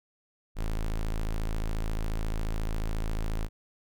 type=tone; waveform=square; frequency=27.1 Hz; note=A0; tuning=25 cents flat; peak=-28 dBFS; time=0.55-3.49 s; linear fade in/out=50 ms; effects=none